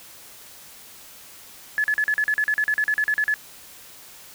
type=tone bursts; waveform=sine; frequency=1714 Hz; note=A6; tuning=46 cents flat; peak=-18 dBFS; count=16; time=1.78-3.34 s; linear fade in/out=0 ms; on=60 ms; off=40 ms; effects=white hiss -45 dBFS RMS until 4.34 s